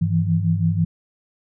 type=tone cluster; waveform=sine; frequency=100.4 / 162.1 / 168.2 Hz; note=G2 / E3 / E3; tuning=+42 / -29 / +35 cents; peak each=-21 dBFS; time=0.01-0.85 s; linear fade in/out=10 ms; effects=none